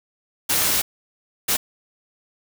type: noise bursts at uneven times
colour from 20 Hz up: white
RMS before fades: -20 dBFS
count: 2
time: 0.49-0.82 / 1.48-1.57 s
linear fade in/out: 10 ms
effects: none